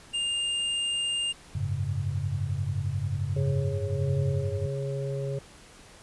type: tone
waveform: square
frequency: 2809 Hz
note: F7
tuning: 9 cents sharp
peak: -27 dBFS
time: 0.13-1.33 s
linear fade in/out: 20 ms
type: chord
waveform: sine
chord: F# suspended second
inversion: none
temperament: equal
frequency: 92.5 / 103.83 / 138.59 Hz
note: F#2 / G#2 / C#3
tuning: 0 / 0 / 0 cents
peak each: -31 dBFS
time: 1.55-4.66 s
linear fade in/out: 5 ms
type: harmonic tone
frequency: 137.2 Hz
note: C#3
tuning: 17 cents flat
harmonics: 1 / 3 / 4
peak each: -30 / -35 / -36 dBFS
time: 3.36-5.39 s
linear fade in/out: 5 ms
effects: pink hiss -51 dBFS RMS until 6.02 s + resampled to 24000 Hz